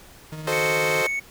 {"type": "tone with tremolo", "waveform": "40% pulse", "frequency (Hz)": 155.56, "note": "D#3", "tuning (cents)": 0, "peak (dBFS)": -30, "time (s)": [0.32, 1.02], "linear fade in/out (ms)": 5, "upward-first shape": "sine", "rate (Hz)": 16, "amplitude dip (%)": 40}
{"type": "chord", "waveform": "sawtooth", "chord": "F# diminished seventh", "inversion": "none", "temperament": "equal", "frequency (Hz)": [370, 440, 523.3, 622.3], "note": ["F#4", "A4", "C5", "Eb5"], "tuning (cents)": [0, 0, 0, 0], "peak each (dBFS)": [-27, -23, -22, -25], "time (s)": [0.47, 1.07], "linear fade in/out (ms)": 5}
{"type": "tone", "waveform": "triangle", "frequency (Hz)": 2217, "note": "C#7", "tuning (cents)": 0, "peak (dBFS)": -22, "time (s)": [0.52, 1.2], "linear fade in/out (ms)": 10}
{"effects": ["pink hiss -48 dBFS RMS until 1.3 s"]}